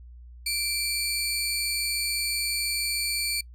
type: tone pair together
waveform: 25% pulse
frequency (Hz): 2349 / 4434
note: D7 / C#8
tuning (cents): 0 / 0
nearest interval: major seventh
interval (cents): 1100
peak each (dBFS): -26 / -23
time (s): 0.46-3.41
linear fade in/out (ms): 5
effects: noise-tail reverb RT60 0.1 s tail -25 dB re dry + added 60 Hz sine -43 dBFS peak until 3.54 s